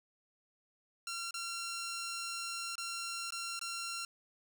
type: tone with dropouts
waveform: 10% pulse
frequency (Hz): 1370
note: F6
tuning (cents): -34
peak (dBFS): -30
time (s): 1.07-4.05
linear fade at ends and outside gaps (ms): 2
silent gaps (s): 1.309-1.341 / 2.755-2.78 / 3.306-3.322 / 3.593-3.613
effects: none